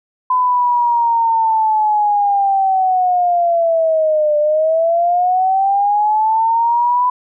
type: linear two-way sweep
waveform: sine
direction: down then up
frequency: 1013 to 593 to 999 Hz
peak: -11 dBFS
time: 0.3-7.1 s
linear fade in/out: 5 ms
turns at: 4.38 s
effects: none